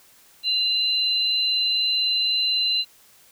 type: tone pair together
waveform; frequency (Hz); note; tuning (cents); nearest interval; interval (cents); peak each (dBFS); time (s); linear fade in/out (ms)
sine; 2794 / 4039; F7 / B7; 0 / +38; tritone; 638; -26 / -20; 0.43-2.85; 50
effects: white hiss -54 dBFS RMS until 3.31 s